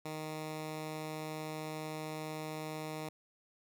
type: tone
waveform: 10% pulse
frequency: 155.56 Hz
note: D#3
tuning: in tune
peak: -31 dBFS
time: 0.05-3.09 s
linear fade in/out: 5 ms
effects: none